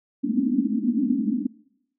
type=band-pass noise; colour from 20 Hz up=white; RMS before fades=-23 dBFS; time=0.23-1.47 s; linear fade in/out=10 ms; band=210 to 290 Hz; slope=96 dB/octave; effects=noise-tail reverb RT60 0.8 s tail -22 dB re dry